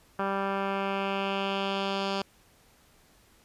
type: tone with low-pass filter sweep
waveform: 10% pulse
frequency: 196 Hz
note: G3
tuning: in tune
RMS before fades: -30 dBFS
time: 0.19-2.22 s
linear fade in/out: 2 ms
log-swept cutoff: 1600 to 4400 Hz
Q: 2.2
effects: pink hiss -61 dBFS RMS until 3.44 s + resampled to 32000 Hz